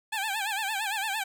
15% pulse tone with vibrato, 830 Hz, G#5, 1 cent flat, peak -22 dBFS, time 0.12-1.24 s, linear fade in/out 10 ms, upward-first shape sine, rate 8.8 Hz, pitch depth 130 cents each way, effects none

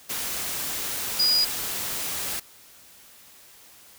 sine tone in noise, 4907 Hz, D#8, 25 cents flat, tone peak -18 dBFS, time 1.19-1.45 s, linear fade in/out 10 ms, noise white, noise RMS -30 dBFS, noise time 0.09-2.4 s, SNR +9 dB, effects white hiss -51 dBFS RMS until 3.98 s

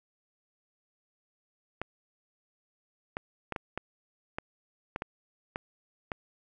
clicks, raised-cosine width 0.5 ms, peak -18 dBFS, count 10, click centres 1.816 / 3.169 / 3.523 / 3.562 / 3.776 / 4.385 / 4.961 / 5.021 / 5.559 / 6.118 s, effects none

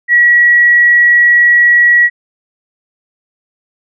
sine tone, 1923 Hz, B6, 47 cents flat, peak -4 dBFS, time 0.08-2.1 s, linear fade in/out 50 ms, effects none

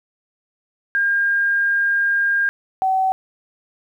sine tone pair in turn, 1610 / 759.8 Hz, G6 / F#5, +46 / +46 cents, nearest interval octave + minor second, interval 1300 cents, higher first, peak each -15 dBFS, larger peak neither, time 0.95-2.49 / 2.82-3.12 s, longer first, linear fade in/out 0 ms, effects 9-bit

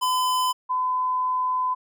square / sine tone pair in turn, 1013 / 1013 Hz, B5 / B5, +44 / +44 cents, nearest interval unison, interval 0 cents, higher neither, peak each -21 dBFS, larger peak neither, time 0.01-0.53 / 0.69-1.75 s, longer second, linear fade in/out 20 ms, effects none

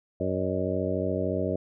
harmonic tone with a mistuned harmonic, 93.8 Hz, F#2, 24 cents sharp, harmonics 1 / 2 / 3 / 4 / 5 / 6 / 7, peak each -33 / -33 / -33 / -33 / -33 / -33 / -33 dBFS, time 0.2-1.56 s, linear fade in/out 5 ms, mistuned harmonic 7, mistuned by -82 cents, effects none

